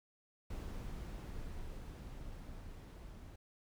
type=noise with level ramp; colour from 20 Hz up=brown; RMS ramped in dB=-43 to -51 dBFS; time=0.5-3.36 s; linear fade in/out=5 ms; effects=none